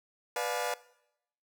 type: chord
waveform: sawtooth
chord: B diminished seventh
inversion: none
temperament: just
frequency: 493.9 / 592.7 / 711.2 / 853.4 Hz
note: B4 / D5 / F5 / Ab5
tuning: 0 / +16 / +31 / +47 cents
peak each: -31 / -33 / -32 / -34 dBFS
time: 0.36-0.74 s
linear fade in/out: 2 ms
effects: noise-tail reverb RT60 0.8 s tail -20 dB re dry